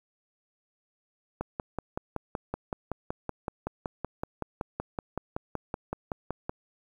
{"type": "click train", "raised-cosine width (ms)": 1, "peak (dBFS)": -17, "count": 28, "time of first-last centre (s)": [1.41, 6.495], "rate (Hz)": 5.31, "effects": ["9-bit"]}